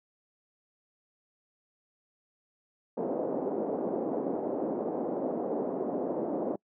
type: band-pass noise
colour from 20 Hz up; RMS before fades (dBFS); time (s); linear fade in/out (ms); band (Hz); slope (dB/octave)
pink; -32; 2.97-6.56; 5; 250 to 660; 24
effects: noise-tail reverb RT60 0.1 s tail -26 dB re dry